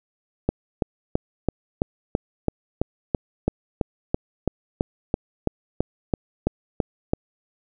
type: click train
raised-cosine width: 2 ms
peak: -6 dBFS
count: 21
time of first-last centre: 0.49-7.135 s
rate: 3.01 Hz
effects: none